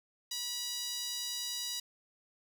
sawtooth tone with high-pass filter, 970 Hz, B5, 31 cents flat, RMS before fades -38 dBFS, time 0.31-1.8 s, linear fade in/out 5 ms, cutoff 4300 Hz, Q 2.3, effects none

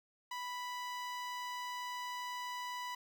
sawtooth tone with notch filter, 987.8 Hz, B5, in tune, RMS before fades -42 dBFS, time 0.31-2.95 s, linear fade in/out 5 ms, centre 11000 Hz, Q 0.72, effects 11-bit

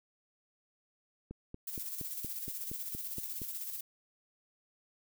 click train, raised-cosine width 3 ms, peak -30 dBFS, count 10, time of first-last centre 1.31-3.418 s, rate 4.27 Hz
violet noise with tremolo, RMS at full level -39 dBFS, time 1.67-3.81 s, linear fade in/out 5 ms, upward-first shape square, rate 16 Hz, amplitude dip 40%
effects none

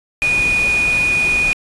sine tone in noise, 2464 Hz, D#7, 17 cents flat, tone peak -13 dBFS, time 0.22-1.53 s, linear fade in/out 0 ms, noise pink, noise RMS -26 dBFS, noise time 0.22-1.53 s, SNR +10 dB, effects resampled to 24000 Hz

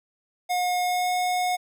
square tone with pitch glide, 720 to 725.8 Hz, F#5 to F#5, -47 to -34 cents, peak -23 dBFS, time 0.49-1.57 s, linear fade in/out 20 ms, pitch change +13 cents, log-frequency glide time 0.83-1.11 s, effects none

